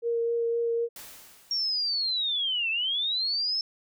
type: tone with vibrato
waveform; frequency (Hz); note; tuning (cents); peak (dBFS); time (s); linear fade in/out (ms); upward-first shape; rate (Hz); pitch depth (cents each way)
sine; 466.2; A#4; 0; -24; 0.02-0.89; 50; sine; 3.9; 10
type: noise with exponential decay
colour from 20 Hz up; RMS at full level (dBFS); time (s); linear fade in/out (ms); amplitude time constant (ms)
white; -42; 0.96-2.3; 2; 290
type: linear two-way sweep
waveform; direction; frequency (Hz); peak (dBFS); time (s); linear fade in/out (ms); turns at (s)
sine; down then up; 5588 to 2600 to 5320; -25; 1.51-3.61; 2; 2.7
effects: none